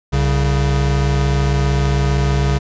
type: tone pair together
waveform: square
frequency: 65.41 / 138.6 Hz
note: C2 / C#3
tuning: 0 / 0 cents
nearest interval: octave + minor second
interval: 1300 cents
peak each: -17 dBFS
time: 0.12-2.59 s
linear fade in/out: 20 ms
effects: resampled to 16000 Hz